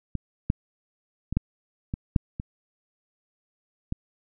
clicks, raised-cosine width 5 ms, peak -16 / -9 / -16 / -9 / -16 / -6 / -19 / -15 dBFS, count 8, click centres 0.153 / 0.501 / 1.326 / 1.37 / 1.939 / 2.162 / 2.399 / 3.924 s, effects none

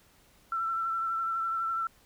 sine tone with vibrato, 1341 Hz, E6, 29 cents sharp, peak -28 dBFS, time 0.52-1.87 s, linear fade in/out 2 ms, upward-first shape sine, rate 12 Hz, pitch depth 24 cents each way, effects pink hiss -62 dBFS RMS until 2.05 s

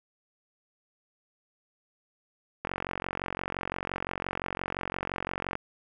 click train, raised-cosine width 0.5 ms, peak -16 dBFS, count 134, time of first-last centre 2.65-5.554 s, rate 45.8 Hz, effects none

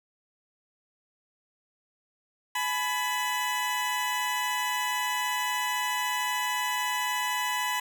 20% pulse tone pair together, 849.2 / 993 Hz, G#5 / B5, +38 / +9 cents, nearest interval minor third, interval 271 cents, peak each -28 / -23 dBFS, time 2.55-7.8 s, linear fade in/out 5 ms, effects none

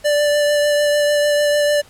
square tone with vibrato, 587.3 Hz, D5, in tune, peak -14 dBFS, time 0.04-1.82 s, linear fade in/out 20 ms, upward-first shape sine, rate 6.7 Hz, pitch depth 12 cents each way, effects pink hiss -47 dBFS RMS until 1.89 s + low-pass 12000 Hz 12 dB/octave

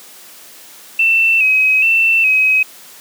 sine tone with vibrato, 2607 Hz, E7, 20 cents flat, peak -9 dBFS, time 0.99-2.63 s, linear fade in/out 5 ms, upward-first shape square, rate 1.2 Hz, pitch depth 46 cents each way, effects white hiss -39 dBFS RMS until 3 s + high-pass 200 Hz 12 dB/octave

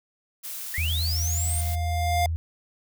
blue noise, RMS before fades -35 dBFS, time 0.43-1.76 s, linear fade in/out 20 ms
sine linear sweep, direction up, 1798 to 9060 Hz, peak -28 dBFS, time 0.74-1.61 s, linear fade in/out 2 ms
sine tone, 81.6 Hz, E2, 17 cents flat, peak -24 dBFS, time 0.78-2.36 s, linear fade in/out 0 ms
square tone with exponential growth, 703 Hz, F5, 11 cents sharp, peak -21 dBFS, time 0.78-2.26 s, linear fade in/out 2 ms, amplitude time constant 320 ms
effects none

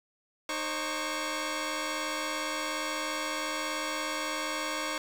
10% pulse tone cluster, 307.1 / 533 / 1123 Hz, D#4 / C5 / C#6, -23 / +32 / +22 cents, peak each -28 dBFS, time 0.49-4.98 s, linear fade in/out 2 ms, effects low-pass 11000 Hz 12 dB/octave + 8-bit

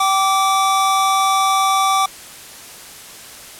square tone pair together, 771.3 / 1167 Hz, G5 / D6, -28 / -11 cents, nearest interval perfect fifth, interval 717 cents, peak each -18 / -16 dBFS, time 0-2.06 s, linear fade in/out 5 ms, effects white hiss -37 dBFS RMS until 3.59 s + low-pass 12000 Hz 12 dB/octave

